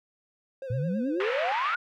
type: tone with vibrato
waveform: triangle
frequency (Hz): 520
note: C5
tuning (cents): -11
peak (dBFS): -32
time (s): 0.62-1.52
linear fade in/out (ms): 2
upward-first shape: sine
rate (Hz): 9.3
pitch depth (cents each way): 76
type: exponential sweep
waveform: sine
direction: up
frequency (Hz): 110 to 1480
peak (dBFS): -26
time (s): 0.7-1.76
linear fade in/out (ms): 5
type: band-pass noise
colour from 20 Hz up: white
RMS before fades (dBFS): -33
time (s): 1.2-1.75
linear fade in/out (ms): 2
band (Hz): 900 to 2500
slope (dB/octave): 24
effects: none